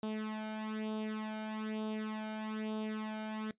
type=tone with flanger; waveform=sawtooth; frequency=216.4 Hz; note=A3; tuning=29 cents flat; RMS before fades=-39 dBFS; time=0.03-3.51 s; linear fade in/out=2 ms; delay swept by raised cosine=0.24 to 1.34 ms; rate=1.1 Hz; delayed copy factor=+0.75; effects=noise-tail reverb RT60 0.1 s tail -18 dB re dry + resampled to 8000 Hz